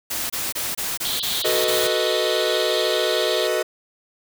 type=noise bursts; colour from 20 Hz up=white; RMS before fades=-26 dBFS; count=8; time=0.1-1.875 s; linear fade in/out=10 ms; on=200 ms; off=25 ms
type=band-pass noise; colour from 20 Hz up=pink; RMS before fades=-28 dBFS; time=1.05-3.47 s; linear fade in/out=0 ms; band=3100 to 4400 Hz; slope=96 dB/octave
type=chord; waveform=45% pulse; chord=B dominant seventh; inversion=second; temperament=equal; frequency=370 / 440 / 493.9 / 622.3 Hz; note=F#4 / A4 / B4 / D#5; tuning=0 / 0 / 0 / 0 cents; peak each=-26 / -26 / -26 / -24 dBFS; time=1.44-3.63 s; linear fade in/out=10 ms
effects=none